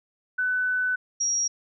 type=tone pair in turn; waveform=sine; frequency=1500 / 5663 Hz; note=F#6 / F8; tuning=+23 / +23 cents; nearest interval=octave + major seventh; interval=2300 cents; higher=second; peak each=-22 dBFS; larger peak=neither; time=0.38-0.96 / 1.2-1.48 s; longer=first; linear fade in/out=10 ms; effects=none